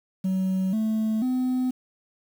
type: tone with pitch steps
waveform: sine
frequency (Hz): 188.4 / 218.9 / 254.4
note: F#3 / A3 / C4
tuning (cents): +32 / -9 / -48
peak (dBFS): -19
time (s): 0.24-1.71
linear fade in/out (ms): 10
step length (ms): 490
effects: tanh soft clip ceiling -21 dBFS + 8-bit